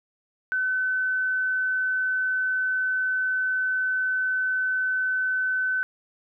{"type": "tone", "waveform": "sine", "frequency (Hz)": 1516, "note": "F#6", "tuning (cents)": 42, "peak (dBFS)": -22, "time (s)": [0.52, 5.83], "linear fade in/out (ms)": 0, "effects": []}